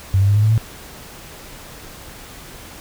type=tone with pitch steps; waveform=sine; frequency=96.1 / 99.03 / 102.05 / 105.16 / 108.37 / 111.67 Hz; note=G2 / G2 / G#2 / G#2 / A2 / A2; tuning=-34 / +18 / -30 / +22 / -26 / +26 cents; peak=-11 dBFS; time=0.14-0.578 s; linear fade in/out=0 ms; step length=73 ms; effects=pink hiss -38 dBFS RMS until 2.8 s